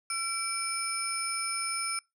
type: tone cluster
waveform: sine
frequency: 1351 / 2308 / 5260 / 9570 Hz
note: E6 / D7 / E8 / D9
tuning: +42 / -31 / -5 / +32 cents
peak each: -35 / -36 / -35 / -32 dBFS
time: 0.1-1.99 s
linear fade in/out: 2 ms
effects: noise-tail reverb RT60 0.2 s tail -25 dB re dry + tanh soft clip ceiling -23 dBFS